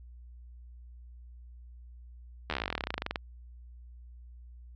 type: slowing click train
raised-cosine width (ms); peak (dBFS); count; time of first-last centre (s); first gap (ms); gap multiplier
0.3; -15; 26; 2.5-3.158; 12; 1.06
effects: added 60 Hz sine -47 dBFS peak until 4.75 s + low-pass 5000 Hz 12 dB/octave